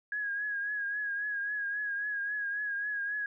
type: tone with vibrato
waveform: sine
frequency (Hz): 1655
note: G#6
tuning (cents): -6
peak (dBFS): -31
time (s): 0.12-3.26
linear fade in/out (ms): 2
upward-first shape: triangle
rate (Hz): 3.7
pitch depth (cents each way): 53
effects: none

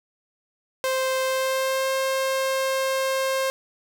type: tone with pitch glide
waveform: sawtooth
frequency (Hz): 523.3 to 531.5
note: C5 to C5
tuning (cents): 0 to +27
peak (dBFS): -18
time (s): 0.84-3.5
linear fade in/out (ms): 0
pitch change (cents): +27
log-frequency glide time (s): 1.24-1.92
effects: none

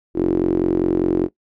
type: tone with band-pass filter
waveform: sawtooth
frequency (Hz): 45.02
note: F#1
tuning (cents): -47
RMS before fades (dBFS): -18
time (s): 0.14-1.29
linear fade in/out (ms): 50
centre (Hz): 340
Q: 7.9
effects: noise-tail reverb RT60 0.1 s tail -19 dB re dry

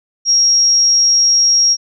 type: tone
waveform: sine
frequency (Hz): 5600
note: F8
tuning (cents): +4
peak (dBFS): -8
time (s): 0.25-1.77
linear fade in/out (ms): 50
effects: none

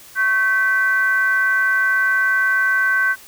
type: tone with frequency modulation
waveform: sine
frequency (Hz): 1538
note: G6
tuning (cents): -33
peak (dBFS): -14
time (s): 0.15-3.16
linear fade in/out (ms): 50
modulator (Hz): 436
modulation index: 0.52
effects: white hiss -43 dBFS RMS until 3.27 s

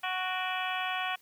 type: harmonic tone with a mistuned harmonic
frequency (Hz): 370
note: F#4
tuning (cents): 0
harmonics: 2 / 3 / 4 / 5 / 6 / 7 / 8 / 9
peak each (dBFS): -35 / -37 / -38 / -39 / -40 / -40 / -41 / -42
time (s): 0.03-1.16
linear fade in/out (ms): 10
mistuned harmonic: 6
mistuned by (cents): +100
effects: white hiss -63 dBFS RMS until 1.21 s + high-pass 60 Hz 12 dB/octave

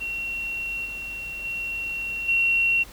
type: tone with level steps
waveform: sine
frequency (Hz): 2734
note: F7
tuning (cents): -37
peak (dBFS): -27 / -31 / -27 / -18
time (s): 0-2.84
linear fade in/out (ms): 20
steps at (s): 0.85 / 1.44 / 2.28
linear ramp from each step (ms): 10
effects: added 50 Hz sine -46 dBFS peak until 2.92 s + pink hiss -46 dBFS RMS until 2.92 s

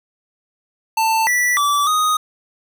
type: tone with pitch steps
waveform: square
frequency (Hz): 890 / 1962 / 1158 / 1246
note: A5 / B6 / D6 / D#6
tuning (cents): +20 / -12 / -25 / +2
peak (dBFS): -15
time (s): 0.97-2.17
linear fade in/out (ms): 5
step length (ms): 300
effects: none

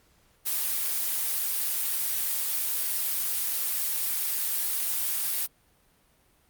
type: noise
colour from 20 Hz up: blue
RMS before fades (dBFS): -28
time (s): 0.45-5.47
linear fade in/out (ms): 20
effects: pink hiss -64 dBFS RMS until 6.49 s + Opus 48 kbps

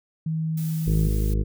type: tone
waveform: sine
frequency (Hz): 159.5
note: D#3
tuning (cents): +43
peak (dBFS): -23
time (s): 0.26-1.08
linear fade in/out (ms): 5
type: noise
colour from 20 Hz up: blue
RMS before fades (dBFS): -41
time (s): 0.57-1.34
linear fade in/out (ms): 5
type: harmonic tone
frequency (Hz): 52.4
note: G#1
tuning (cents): +16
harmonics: 1 / 2 / 3 / 4 / 6 / 7 / 8 / 9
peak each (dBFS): -21 / -27 / -31 / -33 / -37 / -38 / -39 / -40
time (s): 0.86-1.44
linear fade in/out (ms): 20
effects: none

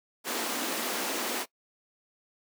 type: high-pass noise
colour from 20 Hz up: pink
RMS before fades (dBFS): -32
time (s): 0.24-1.46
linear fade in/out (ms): 50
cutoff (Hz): 220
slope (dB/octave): 48
effects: noise-tail reverb RT60 0.1 s tail -21 dB re dry

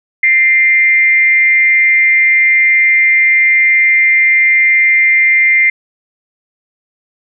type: tone with frequency modulation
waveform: sine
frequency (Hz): 2093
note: C7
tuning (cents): 0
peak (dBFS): -6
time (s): 0.23-5.7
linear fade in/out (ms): 5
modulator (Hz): 293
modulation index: 0.33
effects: none

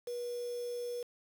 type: tone with quantisation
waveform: sine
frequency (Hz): 483.4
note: B4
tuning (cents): -37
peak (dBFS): -36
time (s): 0.07-1.03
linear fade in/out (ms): 5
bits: 8
effects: none

